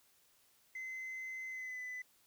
sine tone with pitch glide, 2053 to 2003 Hz, C7 to B6, -33 to +24 cents, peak -39 dBFS, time 0.75-2.02 s, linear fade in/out 5 ms, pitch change -43 cents, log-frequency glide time 1.49-1.8 s, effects tanh soft clip ceiling -40 dBFS + white hiss -70 dBFS RMS until 2.26 s

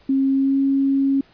sine tone with pitch glide, 269.8 to 273.3 Hz, C#4 to C#4, -47 to -24 cents, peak -15 dBFS, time 0.09-1.21 s, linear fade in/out 5 ms, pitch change +23 cents, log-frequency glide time 0.35-0.58 s, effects pink hiss -54 dBFS RMS until 1.33 s + resampled to 11025 Hz

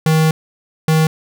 square tone pair in turn, 158.2 / 158.2 Hz, D#3 / D#3, +29 / +29 cents, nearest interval unison, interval 0 cents, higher neither, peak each -11 dBFS, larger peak neither, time 0.06-0.31 / 0.88-1.07 s, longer first, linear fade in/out 2 ms, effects none

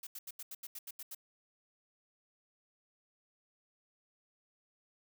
blue noise bursts, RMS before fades -45 dBFS, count 10, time 0.03-1.149 s, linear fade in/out 5 ms, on 39 ms, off 81 ms, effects none

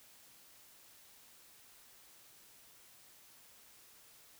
silence, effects white hiss -61 dBFS RMS until 4.39 s

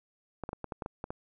clicks, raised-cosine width 1 ms, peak -22 dBFS, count 9, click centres 0.437 / 0.491 / 0.531 / 0.643 / 0.722 / 0.822 / 0.861 / 1.041 / 1.105 s, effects none

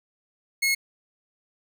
sawtooth tone, 2172 Hz, C#7, 36 cents flat, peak -17 dBFS, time 0.62-0.75 s, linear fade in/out 10 ms, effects none

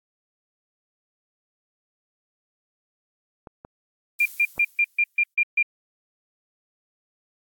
clicks, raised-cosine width 1 ms, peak -26 dBFS, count 3, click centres 3.472 / 3.649 / 4.58 s
violet noise with exponential decay, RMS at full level -35 dBFS, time 4.19-5.34 s, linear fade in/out 2 ms, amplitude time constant 250 ms
sine tone bursts, 2392 Hz, D7, 31 cents sharp, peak -16 dBFS, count 8, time 4.2-5.628 s, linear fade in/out 5 ms, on 56 ms, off 140 ms
effects AAC 64 kbps

